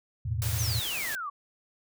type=chord; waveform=sine; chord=E suspended fourth; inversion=none; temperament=equal; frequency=82.41 / 110 / 123.47 Hz; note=E2 / A2 / B2; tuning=0 / 0 / 0 cents; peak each=-32 / -30 / -34 dBFS; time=0.25-0.8 s; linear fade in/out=10 ms
type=noise; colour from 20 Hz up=white; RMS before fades=-35 dBFS; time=0.42-1.15 s; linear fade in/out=0 ms
type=exponential sweep; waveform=sine; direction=down; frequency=6560 to 1100 Hz; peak=-32 dBFS; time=0.58-1.3 s; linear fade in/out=10 ms
effects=none